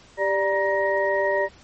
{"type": "tone cluster", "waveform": "sine", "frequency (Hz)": [394.2, 588, 947, 1879], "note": ["G4", "D5", "A#5", "A#6"], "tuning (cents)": [10, 2, 27, 13], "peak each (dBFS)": [-26, -22, -27, -26], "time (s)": [0.17, 1.49], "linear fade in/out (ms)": 50, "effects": ["pink hiss -51 dBFS RMS until 1.63 s", "MP3 32 kbps"]}